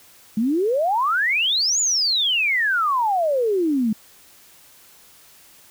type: exponential two-way sweep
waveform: sine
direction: up then down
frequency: 207.7 to 7100 to 207.7 Hz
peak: -17 dBFS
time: 0.37-3.93 s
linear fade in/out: 5 ms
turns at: 1.8 s
effects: white hiss -50 dBFS RMS until 5.7 s